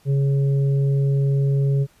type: harmonic tone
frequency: 138.59 Hz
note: C#3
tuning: in tune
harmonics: 1 / 3 / 4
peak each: -16 / -29 / -39 dBFS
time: 0.05-1.87 s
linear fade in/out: 50 ms
effects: pink hiss -57 dBFS RMS until 2 s + resampled to 32000 Hz